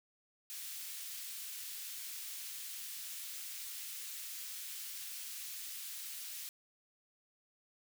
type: high-pass noise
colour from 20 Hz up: white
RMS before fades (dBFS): -45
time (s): 0.5-6.49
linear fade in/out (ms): 0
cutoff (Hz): 2300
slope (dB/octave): 12
effects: none